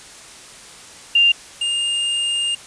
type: tone pair in turn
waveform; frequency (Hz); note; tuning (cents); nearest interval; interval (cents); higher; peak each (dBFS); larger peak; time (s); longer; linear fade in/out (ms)
sine / square; 2794 / 2817; F7 / F7; 0 / +14; unison; 14; second; -10 / -19; first; 1.15-1.32 / 1.61-2.55; second; 5
effects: white hiss -40 dBFS RMS until 2.66 s + resampled to 22050 Hz